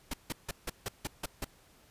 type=noise bursts; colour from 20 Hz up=pink; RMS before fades=-35 dBFS; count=8; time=0.11-1.446 s; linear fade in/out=5 ms; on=27 ms; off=160 ms; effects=pink hiss -62 dBFS RMS until 1.9 s + resampled to 32000 Hz